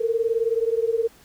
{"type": "beating tone pair", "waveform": "sine", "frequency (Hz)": [448.7, 467.7], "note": ["A4", "A#4"], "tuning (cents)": [34, 6], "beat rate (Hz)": 19, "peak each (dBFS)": [-22, -23], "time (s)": [0, 1.08], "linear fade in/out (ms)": 10, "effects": ["pink hiss -53 dBFS RMS until 1.24 s"]}